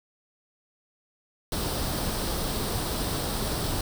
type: noise with comb filter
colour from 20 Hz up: pink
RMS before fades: -29 dBFS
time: 1.52-3.81 s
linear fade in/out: 2 ms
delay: 0.22 ms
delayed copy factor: +0.5
effects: none